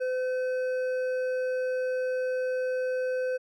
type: tone with hard clipping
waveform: sine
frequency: 510 Hz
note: C5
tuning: 44 cents flat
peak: -28 dBFS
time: 0-3.38 s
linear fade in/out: 20 ms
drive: 7 dB
effects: none